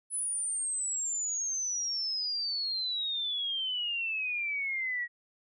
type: exponential sweep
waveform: sine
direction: down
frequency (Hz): 10210 to 1902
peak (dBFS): -30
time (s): 0.1-5.08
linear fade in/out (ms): 50
effects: none